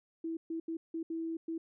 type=tone bursts at uneven times; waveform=sine; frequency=327.5 Hz; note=E4; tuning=11 cents flat; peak=-34 dBFS; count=6; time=0.24-0.37 / 0.5-0.6 / 0.68-0.77 / 0.94-1.03 / 1.1-1.37 / 1.48-1.58 s; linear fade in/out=5 ms; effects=none